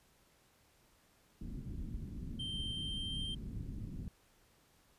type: low-pass noise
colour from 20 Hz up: pink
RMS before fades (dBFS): -43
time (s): 1.41-4.08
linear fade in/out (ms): 2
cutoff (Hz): 260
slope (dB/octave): 24
type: tone with pitch glide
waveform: triangle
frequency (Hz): 3136 to 3156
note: G7 to G7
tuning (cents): 0 to +11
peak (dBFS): -38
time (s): 2.39-3.35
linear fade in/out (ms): 10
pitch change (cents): +11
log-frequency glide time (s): 2.73-3.24
effects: pink hiss -69 dBFS RMS until 4.98 s + resampled to 32000 Hz